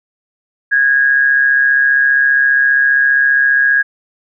sine tone with amplitude modulation, 1644 Hz, G#6, 18 cents flat, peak -6 dBFS, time 0.71-3.83 s, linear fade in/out 20 ms, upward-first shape sine, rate 135 Hz, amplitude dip 50%, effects none

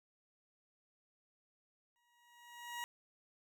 20% pulse tone with exponential growth, 955 Hz, A#5, 42 cents sharp, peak -34 dBFS, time 1.96-2.84 s, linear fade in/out 0 ms, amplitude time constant 190 ms, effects none

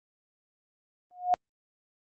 sine tone with exponential growth, 721 Hz, F#5, 45 cents flat, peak -17 dBFS, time 1.11-1.34 s, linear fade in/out 0 ms, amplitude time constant 49 ms, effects Opus 24 kbps

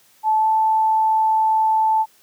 sine tone with pitch glide, 870 to 877.6 Hz, A5 to A5, -20 to -5 cents, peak -14 dBFS, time 0.23-2.06 s, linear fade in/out 50 ms, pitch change +15 cents, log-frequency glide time 0.39-0.47 s, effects white hiss -55 dBFS RMS until 2.22 s + high-pass 80 Hz 12 dB/octave

